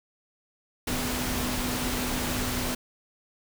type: tone in noise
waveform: sine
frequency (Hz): 248.9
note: B3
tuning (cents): +14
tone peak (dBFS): -33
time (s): 0.87-2.75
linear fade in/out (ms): 5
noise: pink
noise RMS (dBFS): -30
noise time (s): 0.87-2.75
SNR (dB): -6
effects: none